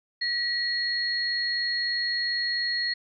sine tone pair together, 1916 / 4301 Hz, A#6 / C8, +47 / +47 cents, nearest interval octave + major second, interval 1400 cents, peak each -28 / -27 dBFS, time 0.21-2.94 s, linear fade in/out 10 ms, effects none

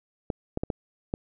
clicks, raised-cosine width 2 ms, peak -14 dBFS, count 5, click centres 0.302 / 0.574 / 0.635 / 0.702 / 1.139 s, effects none

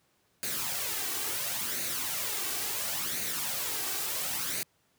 white noise with flanger, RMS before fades -33 dBFS, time 0.43-4.63 s, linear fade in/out 0 ms, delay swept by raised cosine 0.46 to 2.66 ms, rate 0.72 Hz, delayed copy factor +0.55, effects pink hiss -70 dBFS RMS until 4.98 s + high-pass 100 Hz 12 dB/octave

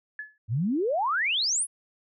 sine tone with exponential decay, 1714 Hz, A6, 46 cents flat, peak -30 dBFS, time 0.19-0.38 s, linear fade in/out 2 ms, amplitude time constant 40 ms
sine exponential sweep, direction up, 100.2 to 11000 Hz, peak -23 dBFS, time 0.48-1.67 s, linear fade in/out 50 ms
effects none

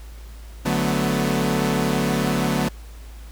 sawtooth chord, B minor seventh, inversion first, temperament equal with one note detuned, 146.83 / 185 / 220 / 248.8 Hz, D3 / F#3 / A3 / B3, 0 / 0 / 0 / +13 cents, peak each -21 dBFS, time 0.65-2.69 s, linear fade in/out 10 ms, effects added 55 Hz sine -36 dBFS peak until 3.31 s + pink hiss -49 dBFS RMS until 3.31 s

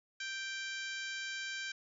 harmonic tone, 784 Hz, G5, in tune, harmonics 2 / 3 / 4 / 5 / 6 / 7 / 8 / 9, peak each -41 / -45 / -47 / -49 / -51 / -52 / -53 / -54 dBFS, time 0.2-1.72 s, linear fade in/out 5 ms, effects none

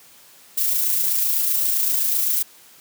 violet noise with amplitude modulation, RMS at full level -19 dBFS, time 0.57-2.43 s, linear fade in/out 10 ms, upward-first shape sine, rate 27.8 Hz, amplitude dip 30%, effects white hiss -49 dBFS RMS until 2.8 s + high-pass 100 Hz 12 dB/octave

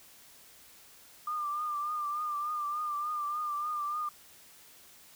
sine tone with vibrato, 1198 Hz, D6, 34 cents sharp, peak -31 dBFS, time 1.27-4.09 s, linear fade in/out 5 ms, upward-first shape triangle, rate 3.4 Hz, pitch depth 53 cents each way, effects white hiss -56 dBFS RMS until 5.15 s

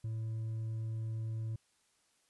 sine tone with hard clipping, 111.4 Hz, A2, 22 cents sharp, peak -36 dBFS, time 0.04-1.56 s, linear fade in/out 5 ms, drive 2 dB, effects white hiss -73 dBFS RMS until 2.29 s + resampled to 24000 Hz

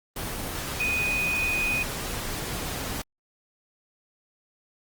sine tone in noise, 2489 Hz, D#7, in tune, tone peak -24 dBFS, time 0.8-1.83 s, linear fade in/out 5 ms, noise pink, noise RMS -32 dBFS, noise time 0.16-3.02 s, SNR +5 dB, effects Opus 24 kbps

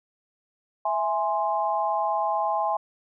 sine chord, E augmented, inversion none, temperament equal, 659.3 / 830.6 / 1046.5 Hz, E5 / G#5 / B#5, 0 / 0 / 0 cents, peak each -28 / -25 / -28 dBFS, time 0.85-2.77 s, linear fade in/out 5 ms, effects none

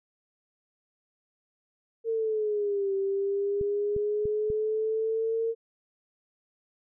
sine exponential two-way sweep, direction down then up, 457.3 to 389 to 457.3 Hz, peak -25 dBFS, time 2.04-5.55 s, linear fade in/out 50 ms, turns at 2.94 s
clicks, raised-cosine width 5 ms, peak -25 dBFS, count 4, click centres 3.612 / 3.964 / 4.255 / 4.502 s
effects none

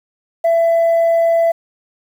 sine tone, 668 Hz, E5, 23 cents sharp, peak -8 dBFS, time 0.44-1.52 s, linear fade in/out 10 ms, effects tanh soft clip ceiling -9 dBFS + 7-bit

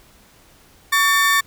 35% pulse tone pair together, 1127.8 / 1788 Hz, C#6 / A6, +30 / +27 cents, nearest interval minor sixth, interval 797 cents, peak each -16 / -14 dBFS, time 0.92-1.41 s, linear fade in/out 10 ms, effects pink hiss -51 dBFS RMS until 1.46 s

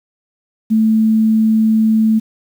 sine tone, 220 Hz, A3, in tune, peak -9 dBFS, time 0.7-2.2 s, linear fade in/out 20 ms, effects 7-bit

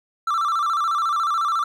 triangle tone with vibrato, 1253 Hz, D#6, 12 cents sharp, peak -17 dBFS, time 0.27-1.64 s, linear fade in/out 5 ms, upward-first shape square, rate 14 Hz, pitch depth 110 cents each way, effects none

